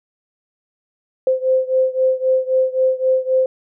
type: beating tone pair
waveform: sine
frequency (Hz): 518 / 521.8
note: C5 / C5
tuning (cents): -17 / -5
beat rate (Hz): 3.8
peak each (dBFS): -16 / -18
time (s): 1.27-3.46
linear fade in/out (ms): 2
effects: none